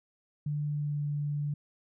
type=tone with pitch glide; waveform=sine; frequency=147.8 to 146.19 Hz; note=D3 to D3; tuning=+11 to -8 cents; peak=-29 dBFS; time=0.46-1.54 s; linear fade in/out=5 ms; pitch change=-19 cents; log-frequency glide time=0.68-1.02 s; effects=none

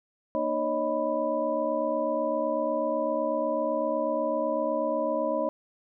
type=tone cluster; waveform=sine; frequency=235 / 304.4 / 553 / 621 / 989 Hz; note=A#3 / D#4 / C#5 / D#5 / B5; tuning=+14 / -38 / -4 / -3 / +2 cents; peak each=-36 / -33 / -29 / -29 / -33 dBFS; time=0.35-5.49 s; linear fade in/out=0 ms; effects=none

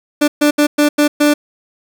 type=tone bursts at uneven times; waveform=30% pulse; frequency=294.6 Hz; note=D4; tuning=6 cents sharp; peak=-6 dBFS; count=6; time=0.21-0.28 / 0.41-0.51 / 0.58-0.67 / 0.78-0.89 / 0.98-1.08 / 1.2-1.34 s; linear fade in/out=10 ms; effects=none

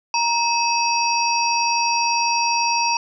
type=harmonic tone with a mistuned harmonic; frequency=938 Hz; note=A#5; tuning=11 cents sharp; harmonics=1 / 3 / 5 / 6; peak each=-19 / -24 / -26 / -25 dBFS; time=0.14-2.97 s; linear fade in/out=2 ms; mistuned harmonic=3; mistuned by=-150 cents; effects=none

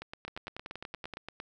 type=two click trains; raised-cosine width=0.3 ms; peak=-24 / -24 dBFS; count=10 / 13; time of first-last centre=0.28-1.137 / 0.02-1.401 s; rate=10.5 / 8.69 Hz; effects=none

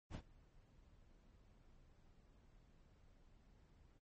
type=noise with ADSR envelope; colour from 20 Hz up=brown; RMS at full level=-43 dBFS; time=0.1-4 s; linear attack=45 ms; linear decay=72 ms; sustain=-24 dB; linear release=32 ms; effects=MP3 32 kbps

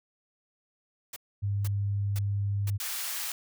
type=noise bursts; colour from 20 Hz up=white; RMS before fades=-40 dBFS; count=4; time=1.13-2.702 s; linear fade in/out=5 ms; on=33 ms; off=480 ms
type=tone; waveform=sine; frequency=100.7 Hz; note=G2; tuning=47 cents sharp; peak=-26 dBFS; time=1.42-2.78 s; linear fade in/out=20 ms
type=high-pass noise; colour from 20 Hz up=white; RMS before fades=-34 dBFS; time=2.8-3.32 s; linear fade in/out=2 ms; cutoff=1000 Hz; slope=12 dB/octave
effects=none

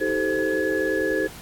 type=tone cluster; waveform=sine; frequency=317.2 / 387.8 / 436.8 / 521 / 1692 Hz; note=D#4 / G4 / A4 / C5 / G#6; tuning=+33 / -19 / -13 / -7 / +32 cents; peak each=-27 dBFS; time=0-1.28 s; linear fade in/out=20 ms; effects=pink hiss -42 dBFS RMS until 1.41 s + AAC 64 kbps

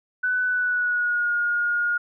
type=tone with pitch glide; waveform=sine; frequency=1497 to 1429.4 Hz; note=F#6 to F6; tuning=+20 to +40 cents; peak=-20 dBFS; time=0.23-1.98 s; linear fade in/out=10 ms; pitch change=-80 cents; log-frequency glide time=0.46-1.33 s; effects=none

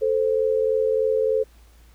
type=tone pair together; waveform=sine; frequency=440 / 523.3 Hz; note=A4 / C5; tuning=0 / 0 cents; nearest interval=minor third; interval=300 cents; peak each=-20 / -22 dBFS; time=0.01-1.44 s; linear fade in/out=20 ms; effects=added 57 Hz sine -49 dBFS peak until 1.94 s + pink hiss -58 dBFS RMS until 1.94 s

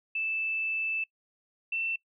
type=tone pair in turn; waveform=sine; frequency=2637 / 2680 Hz; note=E7 / E7; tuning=0 / +28 cents; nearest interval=unison; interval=28 cents; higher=second; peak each=-28 dBFS; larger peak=neither; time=0.15-1.04 / 1.72-1.96 s; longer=first; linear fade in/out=5 ms; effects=noise-tail reverb RT60 0.1 s tail -23 dB re dry

